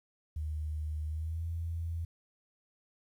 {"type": "tone with pitch glide", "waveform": "sine", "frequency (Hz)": [76.8, 83.27], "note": ["D#2", "E2"], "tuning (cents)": [-22, 18], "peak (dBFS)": -33, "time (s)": [0.36, 2.05], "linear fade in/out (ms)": 5, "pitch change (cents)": 140, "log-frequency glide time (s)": [1.07, 1.45], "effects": ["11-bit"]}